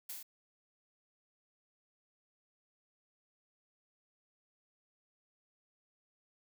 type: noise with echo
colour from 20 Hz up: blue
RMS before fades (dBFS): -43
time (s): 0.09-0.13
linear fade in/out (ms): 5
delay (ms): 33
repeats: 3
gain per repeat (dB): -2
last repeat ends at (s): 0.229
effects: none